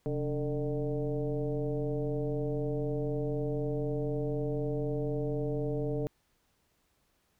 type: tone with frequency modulation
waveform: sine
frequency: 290 Hz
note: D4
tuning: 22 cents flat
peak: -29 dBFS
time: 0.06-6.07 s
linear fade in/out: 0 ms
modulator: 156 Hz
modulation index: 1.7
effects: pink hiss -73 dBFS RMS until 7.39 s